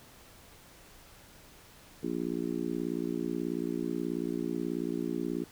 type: harmonic tone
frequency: 58.4 Hz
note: A#1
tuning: 4 cents sharp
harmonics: 3 / 4 / 5 / 6 / 7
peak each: -39 / -37 / -35 / -36 / -40 dBFS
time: 2.03-5.44 s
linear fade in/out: 5 ms
effects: pink hiss -55 dBFS RMS until 5.51 s